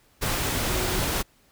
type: tone in noise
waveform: sine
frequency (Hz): 370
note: F#4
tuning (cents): 0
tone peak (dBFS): -33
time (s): 0.68-1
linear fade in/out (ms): 20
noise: pink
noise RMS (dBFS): -26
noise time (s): 0.21-1.23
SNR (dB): -10
effects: pink hiss -61 dBFS RMS until 1.51 s